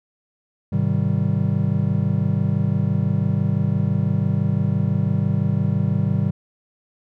triangle chord, Ab major seventh, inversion none, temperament just, 103.83 / 129.78 / 155.74 / 194.67 Hz, Ab2 / C3 / Eb3 / G3, 0 / -14 / +2 / -12 cents, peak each -21 dBFS, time 0.72-6.31 s, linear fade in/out 10 ms, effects none

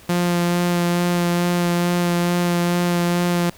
sawtooth tone with vibrato, 174.61 Hz, F3, in tune, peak -13 dBFS, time 0.09-3.5 s, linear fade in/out 5 ms, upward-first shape sine, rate 2.3 Hz, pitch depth 12 cents each way, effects pink hiss -46 dBFS RMS until 3.57 s

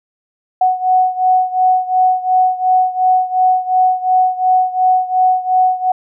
sine beating tone pair, 740 / 742.8 Hz, F#5 / F#5, 0 / +7 cents, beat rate 2.8 Hz, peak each -12 / -15 dBFS, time 0.61-5.92 s, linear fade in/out 5 ms, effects none

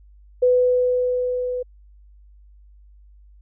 sine tone with level ramp, 498.6 Hz, B4, 16 cents sharp, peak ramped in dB -12 to -23 dBFS, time 0.42-1.63 s, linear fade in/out 10 ms, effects added 50 Hz sine -46 dBFS peak until 3.41 s

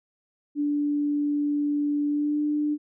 sine tone with pitch glide, 291.8 to 297.4 Hz, D4 to D4, -11 to +22 cents, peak -22 dBFS, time 0.55-2.78 s, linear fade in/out 50 ms, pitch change +33 cents, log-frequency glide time 2.07-2.4 s, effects none

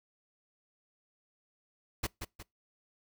pink noise with echo, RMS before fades -32 dBFS, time 2.03-2.07 s, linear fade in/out 10 ms, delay 180 ms, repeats 2, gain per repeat -7 dB, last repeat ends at 2.43 s, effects noise-tail reverb RT60 0.2 s tail -25 dB re dry

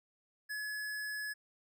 square tone, 1700 Hz, G#6, 40 cents sharp, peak -38 dBFS, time 0.49-1.34 s, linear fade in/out 20 ms, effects none

